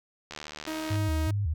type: click train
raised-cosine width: 0.2 ms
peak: -21 dBFS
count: 50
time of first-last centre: 0.31-0.956 s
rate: 75.8 Hz
type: tone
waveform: sawtooth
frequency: 315.1 Hz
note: D#4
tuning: 22 cents sharp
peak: -28 dBFS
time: 0.67-1.31 s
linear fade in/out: 5 ms
type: tone with vibrato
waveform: sine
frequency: 89.2 Hz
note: F2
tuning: 37 cents sharp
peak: -25 dBFS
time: 0.9-1.54 s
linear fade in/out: 10 ms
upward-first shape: square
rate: 2.7 Hz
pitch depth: 230 cents each way
effects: none